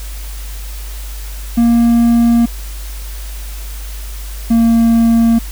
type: tone pair in turn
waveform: triangle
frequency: 234.2 / 229.8 Hz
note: A#3 / A#3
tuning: +8 / -25 cents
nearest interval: unison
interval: 33 cents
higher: first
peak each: -5 dBFS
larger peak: neither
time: 1.57-2.46 / 4.5-5.39 s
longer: neither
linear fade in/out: 10 ms
effects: added 50 Hz sine -23 dBFS peak until 5.51 s + white hiss -34 dBFS RMS until 5.51 s